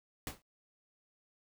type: noise with exponential decay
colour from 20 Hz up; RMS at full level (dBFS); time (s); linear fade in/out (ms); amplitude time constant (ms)
pink; -36; 0.27-0.42; 1; 31
effects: noise-tail reverb RT60 0.1 s tail -22 dB re dry